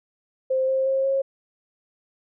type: tone with pitch steps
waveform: sine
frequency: 523.3 / 529.4 / 535.5 / 541.8 Hz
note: C5 / C5 / C5 / C#5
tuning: 0 / +20 / +40 / -40 cents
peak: -19 dBFS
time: 0.5-1.22 s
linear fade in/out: 10 ms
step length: 180 ms
effects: none